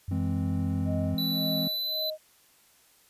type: tone with vibrato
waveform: sine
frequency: 92.3 Hz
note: F#2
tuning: 4 cents flat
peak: -29 dBFS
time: 0.08-1.15 s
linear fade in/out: 5 ms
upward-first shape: triangle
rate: 4.4 Hz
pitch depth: 8 cents each way
type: chord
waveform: triangle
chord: E augmented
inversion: none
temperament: equal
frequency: 164.81 / 207.7 / 261.6 Hz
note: E3 / G#3 / B#3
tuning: 0 / 0 / 0 cents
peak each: -30 / -32 / -30 dBFS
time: 0.11-1.68 s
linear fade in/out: 5 ms
type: tone with tremolo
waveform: sine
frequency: 623 Hz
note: D#5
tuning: 2 cents sharp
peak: -32 dBFS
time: 0.84-2.18 s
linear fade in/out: 50 ms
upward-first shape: sine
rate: 1.8 Hz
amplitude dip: 95%
type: tone with pitch glide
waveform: square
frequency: 3964 to 4015 Hz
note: B7 to B7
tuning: +6 to +28 cents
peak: -29 dBFS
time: 1.18-2.1 s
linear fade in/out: 2 ms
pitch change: +22 cents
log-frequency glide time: 1.65-1.85 s
effects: white hiss -61 dBFS RMS until 3.09 s + resampled to 32000 Hz